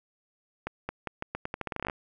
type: accelerating click train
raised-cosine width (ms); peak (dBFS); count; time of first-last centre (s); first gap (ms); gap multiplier
0.5; -17; 17; 0.67-1.898; 220; 0.83
effects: none